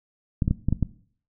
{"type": "clicks", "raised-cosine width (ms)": 5, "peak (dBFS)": -9, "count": 6, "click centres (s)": [0.422, 0.479, 0.51, 0.686, 0.726, 0.827], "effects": ["noise-tail reverb RT60 0.5 s tail -17 dB re dry"]}